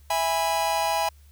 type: chord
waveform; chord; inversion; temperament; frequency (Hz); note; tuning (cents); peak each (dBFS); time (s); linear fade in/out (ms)
45% pulse; E major; none; just; 659.3 / 824.1 / 988.9; E5 / G#5 / B5; 0 / -14 / +2; -28 / -25 / -28; 0.1-1.09; 5
effects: added 72 Hz sine -49 dBFS peak until 1.31 s + white hiss -62 dBFS RMS until 1.31 s